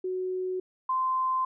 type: tone pair in turn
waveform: sine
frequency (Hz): 370 / 1037.5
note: F#4 / C6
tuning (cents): 0 / -15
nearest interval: octave + tritone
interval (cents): 1785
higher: second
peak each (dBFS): -28 / -24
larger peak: second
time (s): 0.04-0.6 / 0.89-1.45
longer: neither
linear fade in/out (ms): 5
effects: none